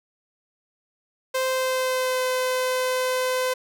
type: tone with pitch glide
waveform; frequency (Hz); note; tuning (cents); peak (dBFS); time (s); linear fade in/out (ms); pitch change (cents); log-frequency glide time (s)
sawtooth; 520 to 510.8; C5 to C5; -11 to -42; -18; 1.34-3.54; 10; -31; 1.45-2.23
effects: none